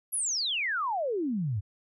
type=exponential sweep; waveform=sine; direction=down; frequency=11700 to 92.8 Hz; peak=-27 dBFS; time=0.12-1.61 s; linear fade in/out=20 ms; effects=none